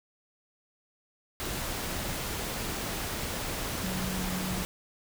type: tone in noise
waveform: sine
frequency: 185 Hz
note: F#3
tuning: in tune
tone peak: -33 dBFS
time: 3.83-4.63 s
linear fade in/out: 0 ms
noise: pink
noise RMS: -34 dBFS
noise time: 1.4-4.65 s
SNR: -2 dB
effects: none